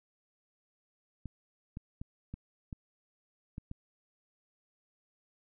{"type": "clicks", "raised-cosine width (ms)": 5, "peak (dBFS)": -28, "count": 7, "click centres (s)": [1.257, 1.771, 2.015, 2.34, 2.728, 3.581, 3.714], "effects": []}